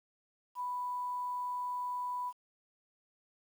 sine tone with quantisation, 989 Hz, B5, 2 cents sharp, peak -34 dBFS, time 0.55-2.33 s, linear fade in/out 50 ms, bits 10, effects none

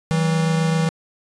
square tone pair together, 161.95 / 189.5 Hz, E3 / F#3, -30 / +42 cents, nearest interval minor third, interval 272 cents, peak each -18 / -26 dBFS, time 0.11-0.89 s, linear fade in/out 0 ms, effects resampled to 22050 Hz

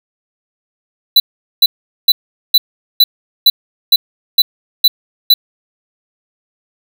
square tone bursts, 3979 Hz, B7, 12 cents sharp, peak -4 dBFS, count 10, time 1.16-5.34 s, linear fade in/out 5 ms, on 40 ms, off 420 ms, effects none

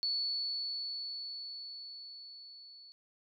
sine tone with level ramp, 4435 Hz, C#8, in tune, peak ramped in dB -30 to -52 dBFS, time 0.03-2.92 s, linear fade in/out 0 ms, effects none

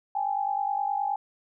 sine tone pair together, 797.4 / 847 Hz, G5 / G#5, +29 / +34 cents, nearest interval minor second, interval 105 cents, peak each -27 / -29 dBFS, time 0.15-1.16 s, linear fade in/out 5 ms, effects none

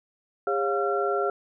sine tone cluster, 404.2 / 552 / 705 / 1364 Hz, G#4 / C#5 / F5 / F6, -47 / -7 / +16 / -41 cents, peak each -26 / -30 / -29 / -29 dBFS, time 0.47-1.3 s, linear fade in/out 2 ms, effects none

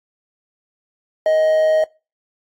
triangle tone with amplitude modulation, 627 Hz, D#5, 13 cents sharp, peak -9 dBFS, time 1.26-1.84 s, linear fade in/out 2 ms, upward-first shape sine, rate 167 Hz, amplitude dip 30%, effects noise-tail reverb RT60 0.3 s tail -25 dB re dry + AAC 48 kbps

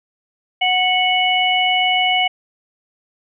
harmonic tone, 737 Hz, F#5, 7 cents flat, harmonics 1 / 3 / 4, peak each -18 / -18 / -18 dBFS, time 0.61-2.28 s, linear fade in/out 10 ms, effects none

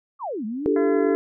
sine exponential two-way sweep, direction down then up, 1249 to 205.8 to 376.1 Hz, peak -26 dBFS, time 0.19-0.75 s, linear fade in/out 50 ms, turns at 0.45 s
sine chord, D suspended fourth, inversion none, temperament just, 293.7 / 391.6 / 440.5 Hz, D4 / G4 / A4, 0 / -2 / +2 cents, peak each -22 dBFS, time 0.66-1.15 s, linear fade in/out 0 ms
harmonic tone, 340 Hz, F4, 46 cents flat, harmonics 1 / 2 / 3 / 4 / 5 / 6, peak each -30 / -30 / -37 / -37 / -38 / -43 dBFS, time 0.76-1.15 s, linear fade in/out 2 ms
effects none

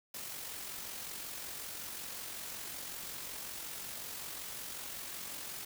white noise with amplitude modulation, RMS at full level -42 dBFS, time 0.14-5.65 s, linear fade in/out 5 ms, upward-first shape sine, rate 45.4 Hz, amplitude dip 35%, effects none

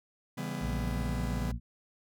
45% pulse chord, C# half-diminished seventh, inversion none, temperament just, 138.59 / 166.31 / 199.57 / 249.5 Hz, C#3 / E3 / G3 / B3, 0 / +16 / +31 / +18 cents, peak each -40 dBFS, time 0.37-1.52 s, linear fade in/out 10 ms
harmonic tone, 58.27 Hz, A#1, in tune, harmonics 1 / 2 / 3 / 4, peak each -33 / -38 / -43 / -43 dBFS, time 0.6-1.6 s, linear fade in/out 50 ms
effects none

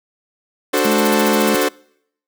sawtooth chord, D dominant seventh, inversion none, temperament equal, 293.7 / 370 / 440 / 523.3 Hz, D4 / F#4 / A4 / C5, 0 / 0 / 0 / 0 cents, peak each -16 dBFS, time 0.73-1.69 s, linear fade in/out 10 ms
blue noise bursts, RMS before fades -24 dBFS, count 13, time 0.77-1.635 s, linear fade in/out 5 ms, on 25 ms, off 45 ms
triangle tone, 214 Hz, A3, 48 cents flat, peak -16 dBFS, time 0.85-1.55 s, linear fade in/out 2 ms
effects noise-tail reverb RT60 0.7 s tail -25 dB re dry

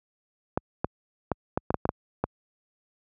clicks, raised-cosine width 1 ms, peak -10 dBFS, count 9, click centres 0.575 / 0.845 / 1.317 / 1.575 / 1.705 / 1.743 / 1.854 / 1.891 / 2.24 s, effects high-pass 60 Hz 12 dB/octave

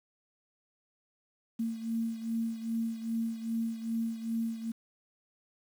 sine beating tone pair, 226.9 / 229.4 Hz, A#3 / A#3, -47 / -28 cents, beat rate 2.5 Hz, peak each -32 / -37 dBFS, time 1.59-4.72 s, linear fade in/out 10 ms, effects 9-bit

